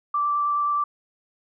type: tone with vibrato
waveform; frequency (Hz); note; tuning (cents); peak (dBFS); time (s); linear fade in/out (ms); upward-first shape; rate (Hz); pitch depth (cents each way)
sine; 1169; D6; -8; -20; 0.14-0.84; 5; sine; 9.5; 8
effects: none